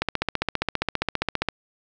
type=click train; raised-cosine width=0.3 ms; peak=-6 dBFS; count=23; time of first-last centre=0.02-1.487 s; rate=15 Hz; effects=none